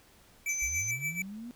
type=tone with tremolo; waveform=square; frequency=2316 Hz; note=D7; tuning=25 cents flat; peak=-30 dBFS; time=0.46-1.22 s; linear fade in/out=2 ms; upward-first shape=sine; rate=7 Hz; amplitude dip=80%
type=tone; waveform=sine; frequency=6130 Hz; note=G8; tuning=40 cents flat; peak=-32 dBFS; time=0.49-0.91 s; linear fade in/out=2 ms
type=linear sweep; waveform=sine; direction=up; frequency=57 to 246.9 Hz; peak=-39 dBFS; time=0.62-1.51 s; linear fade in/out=0 ms
effects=pink hiss -60 dBFS RMS until 1.55 s